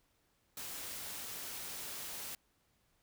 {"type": "noise", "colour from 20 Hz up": "white", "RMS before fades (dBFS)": -44, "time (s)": [0.57, 2.35], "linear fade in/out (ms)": 2, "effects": ["pink hiss -75 dBFS RMS until 3.02 s"]}